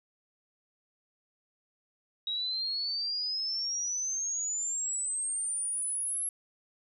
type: exponential sweep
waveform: sine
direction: up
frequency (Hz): 3810 to 11200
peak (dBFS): -30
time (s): 2.27-6.29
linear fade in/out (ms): 2
effects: none